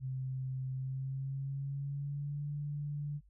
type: tone with pitch glide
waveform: sine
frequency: 130.81 to 145.98 Hz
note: C3 to D3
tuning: 0 to -10 cents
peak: -35 dBFS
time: 0-3.21 s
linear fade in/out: 50 ms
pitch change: +190 cents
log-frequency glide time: 0.73-2.48 s
effects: noise-tail reverb RT60 0.1 s tail -26 dB re dry + added 50 Hz sine -60 dBFS peak until 3.29 s